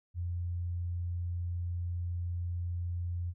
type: tone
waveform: sine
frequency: 87.31 Hz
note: F2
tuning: in tune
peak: -32 dBFS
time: 0.14-3.34 s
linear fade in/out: 50 ms
effects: none